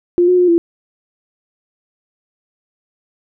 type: tone with pitch steps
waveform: sine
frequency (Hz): 350.9 / 362 / 357.7 / 339.3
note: F4 / F#4 / F4 / F4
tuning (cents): +8 / -38 / +41 / -50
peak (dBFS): -8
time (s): 0.18-0.58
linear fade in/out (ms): 0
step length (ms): 100
effects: none